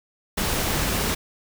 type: noise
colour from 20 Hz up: pink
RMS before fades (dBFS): -24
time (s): 0.37-1.15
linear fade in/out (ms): 10
effects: none